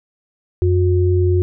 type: tone pair together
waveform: sine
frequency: 90.3 / 361.2 Hz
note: F#2 / F#4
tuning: -42 / -42 cents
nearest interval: 2 octaves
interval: 2400 cents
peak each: -13 / -17 dBFS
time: 0.62-1.42 s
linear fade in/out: 0 ms
effects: none

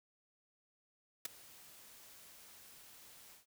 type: noise with ADSR envelope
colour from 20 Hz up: white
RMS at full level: -35 dBFS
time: 1.25-3.46 s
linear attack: 4 ms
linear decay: 11 ms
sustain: -23 dB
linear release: 130 ms
effects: none

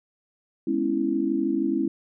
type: chord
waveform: sine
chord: C# minor seventh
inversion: second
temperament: equal with one note detuned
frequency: 207.7 / 250.8 / 277.2 / 329.6 Hz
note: G#3 / B3 / C#4 / E4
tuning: 0 / +27 / 0 / 0 cents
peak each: -30 / -30 / -26 / -25 dBFS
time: 0.67-1.88 s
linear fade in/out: 5 ms
effects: none

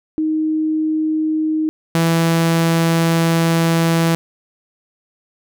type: tone pair in turn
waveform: sine / sawtooth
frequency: 312.5 / 165.54 Hz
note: D#4 / E3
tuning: +8 / +8 cents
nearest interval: major seventh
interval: 1100 cents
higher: first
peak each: -15 / -9 dBFS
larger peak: second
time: 0.18-1.69 / 1.95-4.15 s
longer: second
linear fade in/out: 0 ms
effects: none

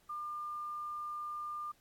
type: tone with quantisation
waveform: sine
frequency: 1200 Hz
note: D6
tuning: 37 cents sharp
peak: -38 dBFS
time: 0.09-1.72 s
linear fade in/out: 10 ms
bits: 11
effects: pink hiss -69 dBFS RMS until 1.8 s + AAC 64 kbps

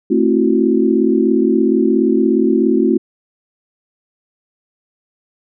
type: chord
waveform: sine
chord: F# half-diminished seventh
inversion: first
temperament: just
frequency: 222 / 266.4 / 333 / 370 Hz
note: A3 / C4 / E4 / F#4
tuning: +16 / +31 / +18 / 0 cents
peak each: -16 dBFS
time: 0.1-2.98 s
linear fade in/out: 10 ms
effects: none

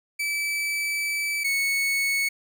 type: tone pair in turn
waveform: 40% pulse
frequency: 2308 / 2211 Hz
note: D7 / C#7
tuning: -31 / -5 cents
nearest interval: minor second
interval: 74 cents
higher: first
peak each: -24 / -21 dBFS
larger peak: second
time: 0.19-1.44 / 1.44-2.29 s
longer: first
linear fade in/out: 10 ms
effects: none

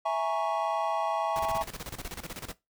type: chord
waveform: triangle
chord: A# half-diminished seventh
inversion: second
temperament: equal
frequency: 659.3 / 830.6 / 932.3 / 1108.7 Hz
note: E5 / G#5 / A#5 / C#6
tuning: 0 / 0 / 0 / 0 cents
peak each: -28 / -29 / -33 / -31 dBFS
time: 0.05-1.63 s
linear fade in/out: 10 ms
type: noise with tremolo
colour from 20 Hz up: pink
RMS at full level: -38 dBFS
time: 1.36-2.53 s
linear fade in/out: 0 ms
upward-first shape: square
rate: 16 Hz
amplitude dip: 80%
effects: noise-tail reverb RT60 0.2 s tail -19 dB re dry

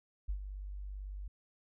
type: tone with ADSR envelope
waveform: sine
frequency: 49 Hz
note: G1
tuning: in tune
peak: -31 dBFS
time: 0.28-1.28 s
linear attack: 16 ms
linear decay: 85 ms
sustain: -9 dB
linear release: 6 ms
effects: none

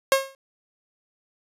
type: tone with exponential decay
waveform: sawtooth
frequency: 540 Hz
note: C#5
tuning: 45 cents flat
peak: -9 dBFS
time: 0.12-0.35 s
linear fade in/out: 1 ms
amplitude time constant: 49 ms
effects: resampled to 32000 Hz

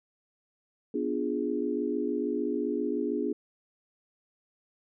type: chord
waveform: sine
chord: B diminished seventh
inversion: none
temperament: equal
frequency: 246.9 / 293.7 / 349.2 / 415.3 Hz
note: B3 / D4 / F4 / Ab4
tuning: 0 / 0 / 0 / 0 cents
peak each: -33 / -32 / -34 / -32 dBFS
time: 0.94-3.33 s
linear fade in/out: 5 ms
effects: none

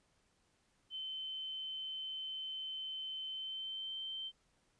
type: tone with pitch glide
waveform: sine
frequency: 3072 to 3111 Hz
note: G7 to G7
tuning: -36 to -14 cents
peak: -40 dBFS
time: 0.9-4.32 s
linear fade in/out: 50 ms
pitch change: +22 cents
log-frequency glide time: 3.3-3.96 s
effects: pink hiss -75 dBFS RMS until 4.79 s + resampled to 22050 Hz

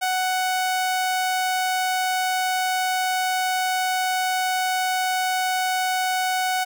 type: tone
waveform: sawtooth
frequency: 743 Hz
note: F#5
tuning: 7 cents sharp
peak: -17 dBFS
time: 0.01-6.65 s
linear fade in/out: 20 ms
effects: none

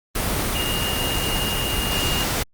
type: tone in noise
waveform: sine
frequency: 2840 Hz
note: F7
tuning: 28 cents sharp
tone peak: -25 dBFS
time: 0.55-2.24 s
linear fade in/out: 5 ms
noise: pink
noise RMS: -23 dBFS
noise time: 0.15-2.43 s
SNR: -5 dB
effects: Opus 32 kbps

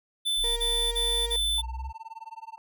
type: tone bursts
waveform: square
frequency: 3520 Hz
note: A7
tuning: in tune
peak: -25 dBFS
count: 4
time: 0.25-1.62 s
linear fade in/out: 20 ms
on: 320 ms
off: 30 ms
type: exponential sweep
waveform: sine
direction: up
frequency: 31.37 to 68.9 Hz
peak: -32 dBFS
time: 0.36-1.93 s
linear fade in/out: 50 ms
type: tone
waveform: 35% pulse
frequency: 469.3 Hz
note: A#4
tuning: 12 cents sharp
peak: -32 dBFS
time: 0.44-1.36 s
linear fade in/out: 0 ms
type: tone with tremolo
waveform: triangle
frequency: 897 Hz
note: A5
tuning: 33 cents sharp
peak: -34 dBFS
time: 1.58-2.58 s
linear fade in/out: 0 ms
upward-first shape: sine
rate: 19 Hz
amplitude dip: 100%
effects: none

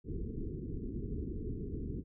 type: low-pass noise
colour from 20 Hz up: pink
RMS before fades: -39 dBFS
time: 0.04-2.04 s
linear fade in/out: 50 ms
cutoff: 440 Hz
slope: 96 dB/octave
effects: none

